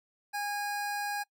25% pulse tone, 820 Hz, G#5, 22 cents flat, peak -28 dBFS, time 0.33-1.24 s, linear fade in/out 20 ms, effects noise-tail reverb RT60 0.1 s tail -23 dB re dry

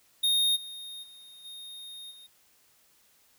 square tone with level steps, 3700 Hz, A#7, 14 cents flat, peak -23 / -40 / -49 / -42 / -49 dBFS, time 0.23-2.27 s, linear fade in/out 10 ms, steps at 0.55 / 1.02 / 1.44 / 2.1 s, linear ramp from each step 20 ms, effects white hiss -64 dBFS RMS until 3.38 s

